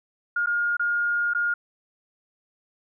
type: tone with dropouts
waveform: sine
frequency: 1421 Hz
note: F6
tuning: 30 cents sharp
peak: -21 dBFS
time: 0.36-1.54 s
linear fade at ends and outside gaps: 5 ms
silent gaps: 0.461-0.47 / 0.769-0.795 / 1.336-1.348 s
effects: none